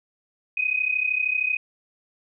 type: tone pair together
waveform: sine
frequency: 2491 / 2524 Hz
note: D#7 / D#7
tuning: +1 / +24 cents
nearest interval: unison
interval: 23 cents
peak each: -24 dBFS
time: 0.57-1.57 s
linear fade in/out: 5 ms
effects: none